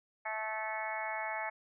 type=harmonic tone with a mistuned harmonic; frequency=217.8 Hz; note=A3; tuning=17 cents flat; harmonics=3 / 4 / 5 / 6 / 7 / 8 / 9 / 10; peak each=-42 / -39 / -48 / -46 / -50 / -43 / -47 / -41 dBFS; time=0.25-1.5 s; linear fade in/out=10 ms; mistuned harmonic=10; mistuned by=+18 cents; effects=none